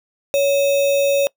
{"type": "tone with sample-and-hold", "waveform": "sine", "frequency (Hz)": 560, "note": "C#5", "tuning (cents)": 18, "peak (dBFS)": -13, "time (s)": [0.34, 1.27], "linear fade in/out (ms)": 0, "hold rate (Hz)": 3150, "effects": ["noise-tail reverb RT60 0.1 s tail -24 dB re dry"]}